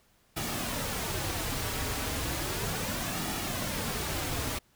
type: noise with flanger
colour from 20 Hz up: pink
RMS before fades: -33 dBFS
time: 0.36-4.59 s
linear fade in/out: 10 ms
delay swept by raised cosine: 1.9 to 5.8 ms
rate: 0.34 Hz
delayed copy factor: -0.5
effects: pink hiss -66 dBFS RMS until 4.75 s